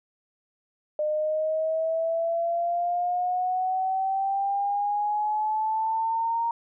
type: exponential sweep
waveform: sine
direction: up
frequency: 604 to 932.3 Hz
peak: -23 dBFS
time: 0.99-6.51 s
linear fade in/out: 2 ms
effects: none